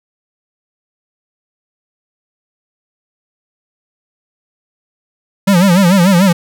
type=tone with vibrato; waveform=square; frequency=185 Hz; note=F#3; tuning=in tune; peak=-7 dBFS; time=5.47-6.33 s; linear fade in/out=10 ms; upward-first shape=sine; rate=6.8 Hz; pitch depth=150 cents each way; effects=none